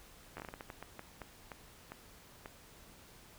slowing click train, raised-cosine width 0.5 ms, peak -29 dBFS, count 15, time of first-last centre 0.37-2.459 s, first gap 12 ms, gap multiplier 1.34, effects pink hiss -58 dBFS RMS until 3.38 s

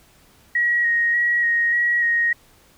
sine tone with vibrato, 1892 Hz, A#6, 25 cents sharp, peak -16 dBFS, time 0.55-2.33 s, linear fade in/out 5 ms, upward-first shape square, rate 1.7 Hz, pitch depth 17 cents each way, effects pink hiss -54 dBFS RMS until 2.77 s

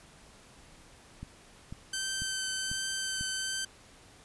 click train, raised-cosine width 5 ms, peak -28 dBFS, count 5, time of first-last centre 1.23-3.21 s, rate 2.02 Hz
10% pulse tone with vibrato, 1545 Hz, G6, 26 cents flat, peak -23 dBFS, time 1.93-3.65 s, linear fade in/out 5 ms, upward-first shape triangle, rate 1.3 Hz, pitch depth 12 cents each way
effects pink hiss -56 dBFS RMS until 4.24 s + resampled to 24000 Hz

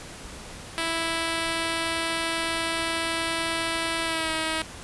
5% pulse tone with pitch glide, 329.6 to 318.9 Hz, E4 to D#4, 0 to +43 cents, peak -14 dBFS, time 0.78-4.62 s, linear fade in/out 0 ms, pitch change -57 cents, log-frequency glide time 4.04-4.32 s, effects pink hiss -41 dBFS RMS until 4.83 s + resampled to 24000 Hz

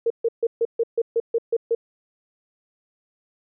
sine tone bursts, 461.9 Hz, A#4, 16 cents flat, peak -17 dBFS, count 10, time 0.06-1.75 s, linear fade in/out 5 ms, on 43 ms, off 140 ms, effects none

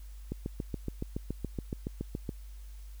click train, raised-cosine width 3 ms, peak -21 dBFS, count 15, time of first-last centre 0.32-2.292 s, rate 7.1 Hz, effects added 50 Hz sine -43 dBFS peak until 3 s + white hiss -62 dBFS RMS until 3 s

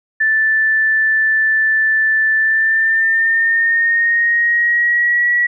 sine tone with pitch glide, 1760 to 1930.4 Hz, A6 to B6, 0 to -40 cents, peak -11 dBFS, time 0.2-5.47 s, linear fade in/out 10 ms, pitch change +160 cents, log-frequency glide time 2.36-5.3 s, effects none

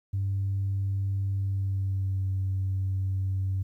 sine tone with pitch glide, 98 to 95.49 Hz, G2 to G2, 0 to -45 cents, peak -24 dBFS, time 0.13-3.63 s, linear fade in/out 10 ms, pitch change -45 cents, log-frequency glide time 1.37-2.26 s, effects tanh soft clip ceiling -22 dBFS + 11-bit

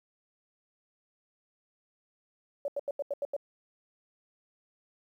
sine tone bursts, 568 Hz, C#5, 42 cents sharp, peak -29 dBFS, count 7, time 2.65-3.365 s, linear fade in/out 2 ms, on 31 ms, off 83 ms, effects 11-bit

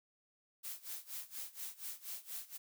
blue noise with tremolo, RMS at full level -43 dBFS, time 0.63-2.58 s, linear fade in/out 20 ms, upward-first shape sine, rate 4.2 Hz, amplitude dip 90%, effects none

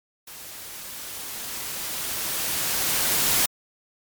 white noise with level ramp, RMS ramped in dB -41 to -20 dBFS, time 0.27-3.46 s, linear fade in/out 5 ms, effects MP3 96 kbps

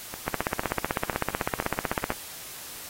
two click trains, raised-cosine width 0.5 ms, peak -19 / -10 dBFS, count 5 / 30, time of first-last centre 0.14-2.12 / 0.28-2.104 s, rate 2.02 / 15.9 Hz, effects white hiss -41 dBFS RMS until 2.89 s + AAC 48 kbps

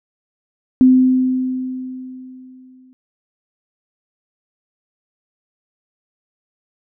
sine tone with exponential decay, 256.9 Hz, C4, 32 cents flat, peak -5 dBFS, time 0.81-2.93 s, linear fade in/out 0 ms, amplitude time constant 460 ms, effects none

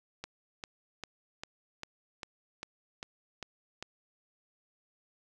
click train, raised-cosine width 0.2 ms, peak -22 dBFS, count 10, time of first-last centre 0.24-3.826 s, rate 2.51 Hz, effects none

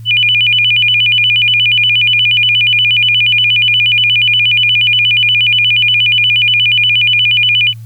sine tone with vibrato, 2691 Hz, E7, 35 cents sharp, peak -7 dBFS, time 0.05-7.74 s, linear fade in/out 50 ms, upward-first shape square, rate 8.4 Hz, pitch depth 180 cents each way, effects added 113 Hz sine -26 dBFS peak until 7.85 s + white hiss -50 dBFS RMS until 7.85 s

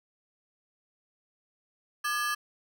40% pulse ring-modulated tone, 1441 Hz, F#6, 46 cents flat, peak -24 dBFS, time 2.04-2.35 s, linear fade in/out 10 ms, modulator 242 Hz, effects none

